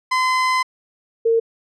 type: tone pair in turn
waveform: 30% pulse / sine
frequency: 1025 / 456.6 Hz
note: C6 / A#4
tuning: -36 / -36 cents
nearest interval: octave + major second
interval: 1400 cents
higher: first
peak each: -13 dBFS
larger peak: neither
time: 0.11-0.63 / 1.25-1.4 s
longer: first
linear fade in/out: 10 ms
effects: low-pass 6000 Hz 12 dB/octave